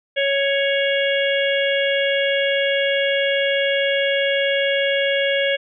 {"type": "harmonic tone with a mistuned harmonic", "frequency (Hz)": 554.4, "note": "C#5", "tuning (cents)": 0, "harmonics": [1, 3, 4, 5, 6], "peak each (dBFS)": [-19, -24, -25, -26, -27], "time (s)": [0.16, 5.57], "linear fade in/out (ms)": 20, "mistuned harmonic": 5, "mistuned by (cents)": 27, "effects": []}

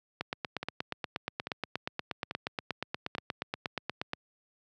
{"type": "two click trains", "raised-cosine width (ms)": 0.3, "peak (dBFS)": [-16, -19], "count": [34, 4], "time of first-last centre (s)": [[0.21, 4.134], [0.63, 3.151]], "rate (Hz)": [8.41, 1.19], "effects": ["high-pass 100 Hz 12 dB/octave"]}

